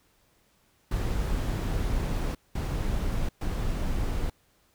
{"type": "noise bursts at uneven times", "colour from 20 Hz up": "brown", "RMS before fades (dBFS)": -28, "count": 3, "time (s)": [[0.91, 2.35], [2.55, 3.29], [3.41, 4.3]], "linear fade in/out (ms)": 5, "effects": ["pink hiss -66 dBFS RMS until 4.74 s"]}